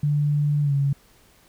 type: tone with pitch glide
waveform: sine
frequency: 146.83 to 139.8 Hz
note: D3 to C#3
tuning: 0 to +15 cents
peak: -18 dBFS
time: 0.03-0.93 s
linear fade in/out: 5 ms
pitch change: -85 cents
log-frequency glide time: 0.62-0.73 s
effects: pink hiss -56 dBFS RMS until 1.48 s